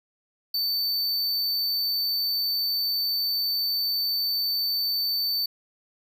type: tone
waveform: square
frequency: 4546 Hz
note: C#8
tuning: 43 cents sharp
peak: -24 dBFS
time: 0.54-5.46 s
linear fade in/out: 5 ms
effects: none